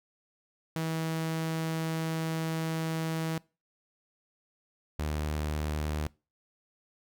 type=tone pair in turn; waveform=sawtooth; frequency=161.5 / 75.8 Hz; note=E3 / D#2; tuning=-35 / -45 cents; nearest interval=octave + minor second; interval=1310 cents; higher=first; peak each=-26 dBFS; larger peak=neither; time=0.76-3.38 / 4.99-6.07 s; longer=first; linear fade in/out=0 ms; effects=noise-tail reverb RT60 0.3 s tail -23 dB re dry